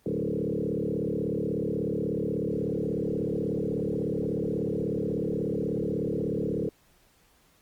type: tone with frequency modulation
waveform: sine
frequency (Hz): 311.1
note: D#4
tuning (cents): 0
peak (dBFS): -26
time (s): 0.06-6.69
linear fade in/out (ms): 2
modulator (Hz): 36.4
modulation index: 4.9
effects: pink hiss -63 dBFS RMS until 7.61 s + Opus 24 kbps